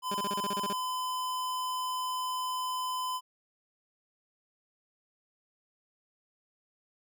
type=tone; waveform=square; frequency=1015 Hz; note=B5; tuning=47 cents sharp; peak=-32 dBFS; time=0.02-3.21 s; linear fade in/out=50 ms
type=tone bursts; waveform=20% pulse; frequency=200.6 Hz; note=G3; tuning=40 cents sharp; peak=-29 dBFS; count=10; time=0.11-0.73 s; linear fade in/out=5 ms; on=35 ms; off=30 ms
effects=none